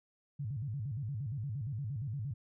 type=tone with vibrato; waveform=sine; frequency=123.47 Hz; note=B2; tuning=in tune; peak=-35 dBFS; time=0.39-2.34 s; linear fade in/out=10 ms; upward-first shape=square; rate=8.6 Hz; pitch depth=250 cents each way; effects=none